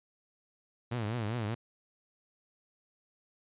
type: tone with vibrato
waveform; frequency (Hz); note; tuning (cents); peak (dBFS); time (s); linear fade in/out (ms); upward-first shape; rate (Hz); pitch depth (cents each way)
sawtooth; 112.8; A2; +44; -28; 0.91-1.55; 10; triangle; 5; 190
effects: resampled to 8000 Hz